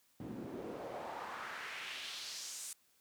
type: noise with band-pass filter sweep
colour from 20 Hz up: pink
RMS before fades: -45 dBFS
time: 0.2-2.73 s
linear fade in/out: 2 ms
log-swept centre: 210 to 8900 Hz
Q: 2
effects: white hiss -72 dBFS RMS until 3 s + high-pass 60 Hz 12 dB/octave